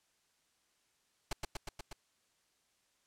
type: noise with echo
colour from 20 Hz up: pink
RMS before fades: -35 dBFS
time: 1.31-1.33 s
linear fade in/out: 5 ms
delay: 120 ms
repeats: 5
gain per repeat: -2 dB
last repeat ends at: 1.93 s
effects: white hiss -75 dBFS RMS until 3.06 s + low-pass 9000 Hz 12 dB/octave